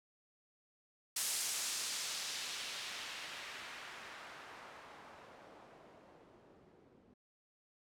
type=noise with low-pass filter sweep; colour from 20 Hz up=blue; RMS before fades=-45 dBFS; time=1.16-7.14 s; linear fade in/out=5 ms; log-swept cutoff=9400 to 270 Hz; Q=0.91; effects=none